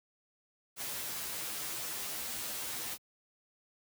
white noise with comb filter, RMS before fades -39 dBFS, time 0.76-2.98 s, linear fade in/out 50 ms, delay 11 ms, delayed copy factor -0.9, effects high-pass 60 Hz 12 dB/octave

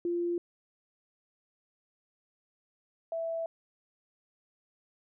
sine tone pair in turn, 346.2 / 659.8 Hz, F4 / E5, -15 / +1 cents, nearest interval major seventh, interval 1116 cents, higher second, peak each -28 / -31 dBFS, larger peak first, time 0.05-0.38 / 3.12-3.46 s, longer second, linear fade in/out 2 ms, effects none

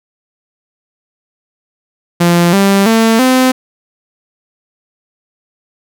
sawtooth tone with pitch steps, 172.6 / 197.12 / 225.1 / 257.1 Hz, F3 / G3 / A3 / C4, -20 / +10 / +40 / -30 cents, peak -3 dBFS, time 2.2-3.52 s, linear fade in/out 10 ms, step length 330 ms, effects none

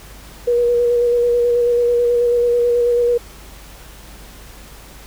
sine tone with vibrato, 480 Hz, B4, 49 cents flat, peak -12 dBFS, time 0.47-3.18 s, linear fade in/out 10 ms, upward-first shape square, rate 9.2 Hz, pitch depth 15 cents each way, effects added 50 Hz sine -40 dBFS peak until 5.06 s + pink hiss -41 dBFS RMS until 5.06 s

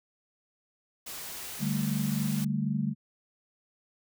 white noise, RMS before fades -40 dBFS, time 1.06-2.45 s, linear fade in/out 10 ms
sine chord, D suspended fourth, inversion none, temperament equal, 146.83 / 196 / 220 Hz, D3 / G3 / A3, 0 / 0 / 0 cents, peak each -31 dBFS, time 1.59-2.95 s, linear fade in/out 50 ms
effects none

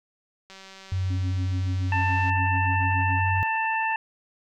click train, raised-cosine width 0.2 ms, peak -28 dBFS, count 346, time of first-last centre 0.5-2.297 s, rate 192 Hz
sine tone with pitch glide, 93 to 94.19 Hz, F#2 to F#2, +9 to +31 cents, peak -23 dBFS, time 0.92-3.43 s, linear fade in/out 0 ms, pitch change +22 cents, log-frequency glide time 1.09-2.83 s
sine tone with tremolo, 273.4 Hz, C#4, 24 cents flat, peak -32 dBFS, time 1.1-3.2 s, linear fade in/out 5 ms, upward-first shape sine, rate 7 Hz, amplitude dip 90%
harmonic tone, 889 Hz, A5, 18 cents sharp, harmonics 1 / 2 / 3, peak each -25 / -28 / -30 dBFS, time 1.92-3.96 s, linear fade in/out 2 ms
effects none

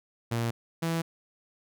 sawtooth tone pair in turn, 116.54 / 165.18 Hz, A#2 / E3, 0 / +4 cents, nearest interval tritone, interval 604 cents, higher second, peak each -23 dBFS, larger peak neither, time 0.31-0.51 / 0.82-1.02 s, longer neither, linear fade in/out 10 ms, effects none

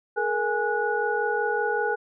sine tone cluster, 424.9 / 470.2 / 829 / 1465 Hz, G#4 / A#4 / G#5 / F#6, +40 / +15 / -3 / -18 cents, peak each -28 dBFS, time 0.16-1.96 s, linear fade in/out 20 ms, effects none

